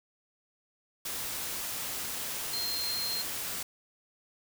sine tone in noise, 4186 Hz, C8, in tune, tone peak -32 dBFS, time 2.53-3.22 s, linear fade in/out 5 ms, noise white, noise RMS -36 dBFS, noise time 1.05-3.63 s, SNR +1 dB, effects none

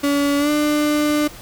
35% pulse tone with pitch glide, 284.6 to 298.2 Hz, C#4 to D4, +46 to +27 cents, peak -14 dBFS, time 0.03-1.28 s, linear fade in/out 10 ms, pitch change +81 cents, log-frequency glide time 0.38-0.5 s, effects pink hiss -39 dBFS RMS until 1.41 s

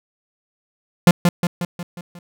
45% pulse tone with echo, 174.61 Hz, F3, in tune, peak -6 dBFS, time 1.07-1.11 s, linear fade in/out 2 ms, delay 180 ms, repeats 6, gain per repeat -5 dB, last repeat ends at 2.19 s, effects none

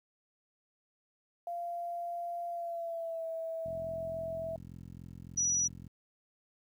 sine tone with pitch glide, 691 to 653.7 Hz, F5 to E5, -19 to -15 cents, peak -35 dBFS, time 1.47-4.56 s, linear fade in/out 2 ms, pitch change -96 cents, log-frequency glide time 2.49-3.26 s
click train, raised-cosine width 5 ms, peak -34 dBFS, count 97, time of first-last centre 3.66-5.867 s, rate 43.5 Hz
sine tone, 5860 Hz, F#8, 18 cents flat, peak -27 dBFS, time 5.37-5.68 s, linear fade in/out 10 ms
effects high-pass 80 Hz 12 dB/octave + 11-bit

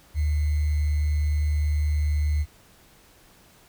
sine tone with sample-and-hold, 74.8 Hz, D2, 32 cents sharp, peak -20 dBFS, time 0.14-2.46 s, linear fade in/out 50 ms, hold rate 2100 Hz, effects pink hiss -55 dBFS RMS until 3.68 s

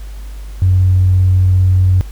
triangle tone with tanh clipping, 92.5 Hz, F#2, in tune, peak -7 dBFS, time 0.62-2.01 s, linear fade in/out 0 ms, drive 4 dB, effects added 50 Hz sine -25 dBFS peak until 2.11 s + pink hiss -43 dBFS RMS until 2.11 s

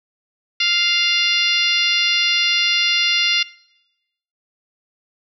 harmonic tone, 698.5 Hz, F5, in tune, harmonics 2 / 3 / 4 / 5 / 6 / 7 / 8, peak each -30 / -22 / -19 / -22 / -24 / -24 / -29 dBFS, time 0.6-3.43 s, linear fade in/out 5 ms, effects noise-tail reverb RT60 0.9 s tail -21 dB re dry

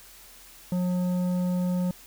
sine tone with tanh clipping, 180 Hz, F#3, 47 cents flat, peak -25 dBFS, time 0.72-1.91 s, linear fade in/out 2 ms, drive 10 dB, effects added 42 Hz sine -58 dBFS peak until 2.06 s + white hiss -50 dBFS RMS until 2.06 s

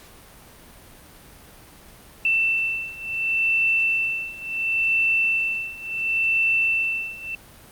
sine beating tone pair, 2673 / 2673.71 Hz, E7 / E7, +23 / +24 cents, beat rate 0.71 Hz, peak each -24 / -22 dBFS, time 2.25-7.35 s, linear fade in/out 2 ms, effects pink hiss -47 dBFS RMS until 7.71 s + Opus 48 kbps

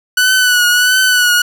sawtooth tone with vibrato, 1483 Hz, F#6, 4 cents sharp, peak -5 dBFS, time 0.17-1.42 s, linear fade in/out 5 ms, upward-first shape triangle, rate 1.5 Hz, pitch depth 50 cents each way, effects none

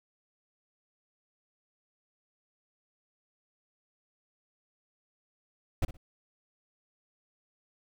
brown noise with echo, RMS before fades -25 dBFS, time 5.82-5.85 s, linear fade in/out 5 ms, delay 60 ms, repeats 2, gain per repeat -14 dB, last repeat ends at 5.97 s, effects none

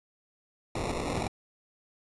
white noise with sample-and-hold, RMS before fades -32 dBFS, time 0.75-1.28 s, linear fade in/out 5 ms, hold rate 1575 Hz, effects resampled to 24000 Hz

